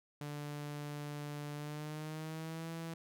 sawtooth tone with pitch glide, 146.83 to 164.81 Hz, D3 to E3, 0 to 0 cents, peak -37 dBFS, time 0.21-2.94 s, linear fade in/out 2 ms, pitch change +200 cents, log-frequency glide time 1.54-2.7 s, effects none

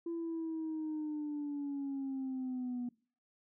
sine linear sweep, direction down, 338.1 to 242.5 Hz, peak -34 dBFS, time 0.06-2.89 s, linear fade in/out 5 ms, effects noise-tail reverb RT60 0.4 s tail -23 dB re dry + tanh soft clip ceiling -33 dBFS

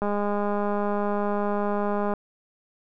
click train, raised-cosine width 1 ms, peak -14 dBFS, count 435, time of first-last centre 0.02-2.137 s, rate 205 Hz, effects none

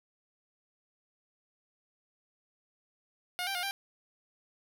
10% pulse tone with pitch steps, 718 / 785 / 713 / 790 Hz, F5 / G5 / F5 / G5, +48 / +2 / +36 / +13 cents, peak -24 dBFS, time 3.39-3.71 s, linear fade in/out 0 ms, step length 80 ms, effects none

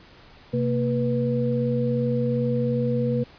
sine tone cluster, 128.8 / 231.5 / 489.4 Hz, C3 / A#3 / B4, -27 / -12 / -16 cents, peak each -25 dBFS, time 0.53-3.24 s, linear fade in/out 10 ms, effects pink hiss -50 dBFS RMS until 3.38 s + resampled to 11025 Hz

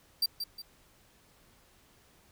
45% pulse tone with echo, 4699 Hz, D8, in tune, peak -24 dBFS, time 0.22-0.26 s, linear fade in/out 5 ms, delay 180 ms, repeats 2, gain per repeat -8 dB, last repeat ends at 0.62 s, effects pink hiss -63 dBFS RMS until 2.31 s

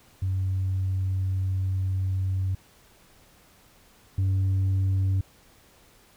sine tone pair in turn, 94.5 / 95.71 Hz, F#2 / G2, +37 / -41 cents, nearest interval unison, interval 22 cents, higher second, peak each -22 / -18 dBFS, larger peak second, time 0.22-2.55 / 4.18-5.21 s, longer first, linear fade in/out 5 ms, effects tanh soft clip ceiling -20 dBFS + pink hiss -57 dBFS RMS until 6.16 s

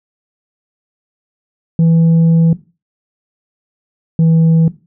sine tone pair in turn, 164.81 / 163.01 Hz, E3 / E3, 0 / -19 cents, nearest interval unison, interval 19 cents, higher first, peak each -4 dBFS, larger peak neither, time 1.79-2.53 / 4.19-4.68 s, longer first, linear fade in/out 2 ms, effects noise-tail reverb RT60 0.3 s tail -17 dB re dry + tanh soft clip ceiling -6 dBFS

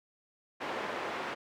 pink band-pass noise, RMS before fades -37 dBFS, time 0.6-1.35 s, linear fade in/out 20 ms, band 390 to 2100 Hz, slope 12 dB/octave, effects none

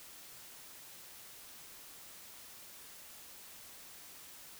silence, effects white hiss -53 dBFS RMS until 4.59 s

